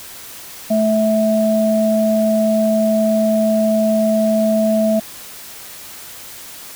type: tone pair together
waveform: sine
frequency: 217.9 / 653 Hz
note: A3 / E5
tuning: -17 / -17 cents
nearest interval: octave + perfect fifth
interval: 1900 cents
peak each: -15 / -15 dBFS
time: 0.7-5 s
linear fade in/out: 10 ms
effects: white hiss -35 dBFS RMS until 6.75 s